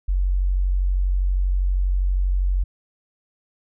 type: tone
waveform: sine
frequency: 46.25 Hz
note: F#1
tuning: in tune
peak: -17 dBFS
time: 0.08-2.64 s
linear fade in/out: 10 ms
effects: none